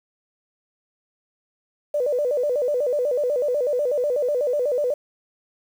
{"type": "tone with vibrato", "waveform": "sine", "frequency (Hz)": 540, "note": "C#5", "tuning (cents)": -45, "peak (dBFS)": -19, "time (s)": [1.94, 4.94], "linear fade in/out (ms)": 5, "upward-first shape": "square", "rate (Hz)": 8.1, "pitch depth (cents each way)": 150, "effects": ["8-bit"]}